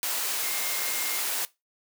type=tone in noise; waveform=sine; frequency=2124 Hz; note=C7; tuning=25 cents sharp; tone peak=-38 dBFS; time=0.43-1.2 s; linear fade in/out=0 ms; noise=white; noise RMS=-29 dBFS; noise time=0.03-1.45 s; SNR=-12 dB; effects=noise-tail reverb RT60 0.2 s tail -19 dB re dry + high-pass 400 Hz 12 dB/octave

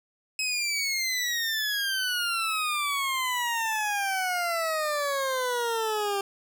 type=exponential sweep; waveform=20% pulse; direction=down; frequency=2572 to 393.3 Hz; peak=-21 dBFS; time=0.39-6.21 s; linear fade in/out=2 ms; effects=none

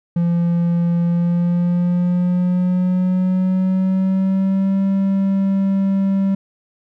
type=tone with pitch glide; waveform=triangle; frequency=171.4 to 194.63 Hz; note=F3 to G3; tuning=-32 to -12 cents; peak=-12 dBFS; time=0.16-6.35 s; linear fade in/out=5 ms; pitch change=+220 cents; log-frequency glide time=1.04-4.82 s; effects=none

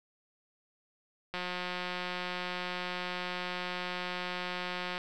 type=click train; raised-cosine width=0.3 ms; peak=-20 dBFS; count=656; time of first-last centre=1.34-4.979 s; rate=180 Hz; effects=none

